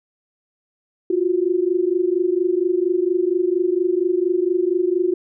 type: tone pair together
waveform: sine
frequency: 346.7 / 371 Hz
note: F4 / F#4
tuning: -13 / +5 cents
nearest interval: minor second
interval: 118 cents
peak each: -19 dBFS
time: 1.1-5.14 s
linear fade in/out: 5 ms
effects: none